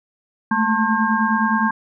sine tone cluster, 215 / 224.7 / 894 / 1072 / 1604 Hz, A3 / A3 / A5 / C6 / G6, -40 / +37 / +27 / +42 / +39 cents, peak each -22 dBFS, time 0.51-1.71 s, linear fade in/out 5 ms, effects none

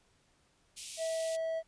white high-pass noise, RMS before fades -42 dBFS, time 0.76-1.37 s, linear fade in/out 20 ms, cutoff 2400 Hz, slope 48 dB/octave
triangle tone, 650 Hz, E5, 24 cents flat, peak -30 dBFS, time 0.97-1.63 s, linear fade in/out 50 ms
effects pink hiss -70 dBFS RMS until 1.67 s + resampled to 22050 Hz

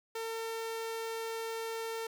sawtooth tone, 452.2 Hz, A4, 47 cents sharp, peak -32 dBFS, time 0.15-2.07 s, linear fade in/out 5 ms, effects none

